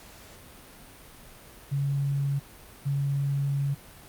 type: tone pair in turn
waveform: sine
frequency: 140 / 140 Hz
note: C#3 / C#3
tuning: +18 / +18 cents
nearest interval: unison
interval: 0 cents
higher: neither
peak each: -24 dBFS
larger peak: neither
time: 1.71-2.4 / 2.85-3.75 s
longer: second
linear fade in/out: 20 ms
effects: pink hiss -49 dBFS RMS until 4.08 s + Opus 48 kbps